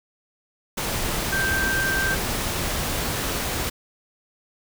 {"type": "tone in noise", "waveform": "sine", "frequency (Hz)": 1568, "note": "G6", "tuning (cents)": 0, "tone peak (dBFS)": -22, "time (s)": [1.32, 2.15], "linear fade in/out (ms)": 10, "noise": "pink", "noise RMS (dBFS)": -26, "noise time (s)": [0.77, 3.7], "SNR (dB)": 1, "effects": []}